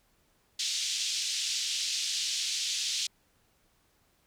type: band-pass noise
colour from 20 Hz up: pink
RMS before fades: -32 dBFS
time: 0.59-3.07 s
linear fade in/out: 5 ms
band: 3200 to 6900 Hz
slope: 24 dB/octave
effects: pink hiss -69 dBFS RMS until 4.26 s